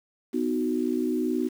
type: chord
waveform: sine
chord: B major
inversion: none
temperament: equal with one note detuned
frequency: 250.4 / 311.1 / 370 Hz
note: B3 / D#4 / F#4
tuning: +24 / 0 / 0 cents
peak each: -27 / -28 / -29 dBFS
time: 0.33-1.49 s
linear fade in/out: 20 ms
effects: 8-bit